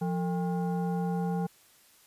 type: tone with frequency modulation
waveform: sine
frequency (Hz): 174.2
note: F3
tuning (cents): -4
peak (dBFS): -27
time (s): 0.01-1.47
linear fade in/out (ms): 10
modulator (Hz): 625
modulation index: 0.72
effects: white hiss -60 dBFS RMS until 2.06 s + resampled to 32000 Hz